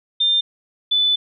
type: tone pair in turn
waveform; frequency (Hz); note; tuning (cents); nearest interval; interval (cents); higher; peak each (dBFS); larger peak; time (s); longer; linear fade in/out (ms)
sine; 3600 / 3495; A7 / A7; +39 / -12; minor second; 51; first; -14; neither; 0.2-0.41 / 0.91-1.16; second; 10
effects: none

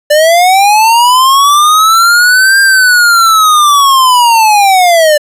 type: linear two-way sweep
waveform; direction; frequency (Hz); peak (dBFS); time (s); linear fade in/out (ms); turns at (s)
square; up then down; 585 to 1600 to 585; -4; 0.1-5.18; 10; 2.6
effects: resampled to 32000 Hz

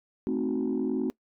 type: chord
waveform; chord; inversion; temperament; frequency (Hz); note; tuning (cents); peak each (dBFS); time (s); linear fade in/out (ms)
sine; A diminished seventh; none; equal; 220 / 261.6 / 311.1 / 370; A3 / C4 / Eb4 / Gb4; 0 / 0 / 0 / 0; -31 / -28 / -32 / -30; 0.27-1.1; 0
effects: noise-tail reverb RT60 0.1 s tail -22 dB re dry + tanh soft clip ceiling -20 dBFS

